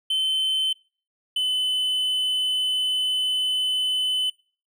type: tone pair in turn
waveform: triangle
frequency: 3071 / 3022 Hz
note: G7 / F#7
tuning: -36 / +36 cents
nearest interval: unison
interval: 28 cents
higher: first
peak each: -19 dBFS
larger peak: neither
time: 0.1-0.73 / 1.36-4.3 s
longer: second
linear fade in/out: 5 ms
effects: noise-tail reverb RT60 0.4 s tail -24 dB re dry